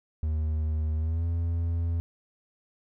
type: tone with pitch glide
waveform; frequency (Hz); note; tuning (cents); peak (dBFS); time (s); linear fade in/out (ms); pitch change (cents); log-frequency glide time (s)
triangle; 77.7 to 84.24; D#2 to E2; -2 to +38; -23; 0.23-2; 0; +140; 0.96-1.25
effects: none